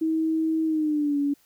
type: tone with pitch glide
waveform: sine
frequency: 319.8 to 284.9 Hz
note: D#4 to C#4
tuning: +48 to +48 cents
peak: -21 dBFS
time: 0.01-1.34 s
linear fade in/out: 10 ms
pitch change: -200 cents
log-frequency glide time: 0.65-1.18 s
effects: white hiss -62 dBFS RMS until 1.45 s